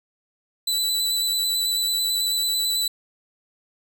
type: tone with vibrato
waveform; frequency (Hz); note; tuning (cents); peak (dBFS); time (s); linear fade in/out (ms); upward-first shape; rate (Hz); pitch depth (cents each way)
sawtooth; 3976; B7; +11; -18; 0.67-2.88; 5; square; 9.1; 12
effects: none